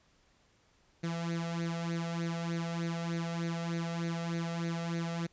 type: tone with flanger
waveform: sawtooth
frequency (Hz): 168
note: E3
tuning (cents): +33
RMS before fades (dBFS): -35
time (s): 1.03-5.27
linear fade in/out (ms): 10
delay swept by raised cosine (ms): 0.47 to 1.57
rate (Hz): 3.3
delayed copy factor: +0.7
effects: pink hiss -68 dBFS RMS until 5.32 s + resampled to 16000 Hz